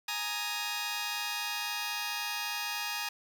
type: chord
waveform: 10% pulse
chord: Ab suspended second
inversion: none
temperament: just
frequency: 830.6 / 934.4 / 1245.9 Hz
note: Ab5 / Bb5 / Eb6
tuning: 0 / +4 / +2 cents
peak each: -29 / -29 / -32 dBFS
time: 0.08-3.09 s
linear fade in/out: 5 ms
effects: none